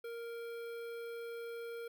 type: tone with notch filter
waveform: square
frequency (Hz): 466.2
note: A#4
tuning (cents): 0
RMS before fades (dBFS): -44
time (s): 0.04-1.88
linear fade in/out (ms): 5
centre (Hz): 6700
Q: 0.57
effects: none